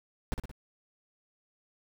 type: noise with echo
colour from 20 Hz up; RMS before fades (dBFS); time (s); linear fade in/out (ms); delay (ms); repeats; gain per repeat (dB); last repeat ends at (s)
brown; -29; 0.32-0.34; 0; 58; 3; -5; 0.514
effects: none